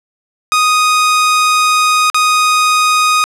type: tone with dropouts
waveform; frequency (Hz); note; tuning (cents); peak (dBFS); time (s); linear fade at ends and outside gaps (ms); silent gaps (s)
sawtooth; 1244.5; D#6; 0; -5; 0.52-3.24; 0; 2.1-2.145
effects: low-pass 10000 Hz 12 dB/octave